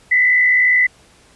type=tone with frequency modulation; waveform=sine; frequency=2000 Hz; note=B6; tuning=21 cents sharp; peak=-10 dBFS; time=0.11-0.87 s; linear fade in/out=10 ms; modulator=62.8 Hz; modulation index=0.74; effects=pink hiss -50 dBFS RMS until 1.35 s + resampled to 24000 Hz